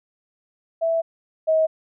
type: tone pair in turn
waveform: sine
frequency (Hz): 659.3 / 635.6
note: E5 / D#5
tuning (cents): 0 / +37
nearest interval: minor second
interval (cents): 63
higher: first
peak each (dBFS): -18 / -15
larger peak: second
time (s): 0.81-1.02 / 1.47-1.67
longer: first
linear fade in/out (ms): 20
effects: none